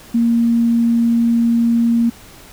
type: tone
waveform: sine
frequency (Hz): 233.1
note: A#3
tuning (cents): 0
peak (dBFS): -11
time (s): 0.14-2.1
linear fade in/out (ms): 10
effects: pink hiss -41 dBFS RMS until 2.52 s